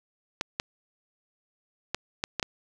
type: clicks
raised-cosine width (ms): 0.2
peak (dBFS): -10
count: 6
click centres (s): 0.411 / 0.599 / 1.946 / 2.239 / 2.397 / 2.428
effects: none